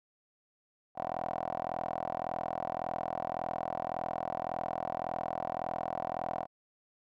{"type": "tone with band-pass filter", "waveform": "10% pulse", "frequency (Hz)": 41.79, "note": "E1", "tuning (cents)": 24, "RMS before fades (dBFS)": -36, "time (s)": [0.95, 6.47], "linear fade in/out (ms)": 50, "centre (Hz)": 770, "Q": 8.8, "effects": []}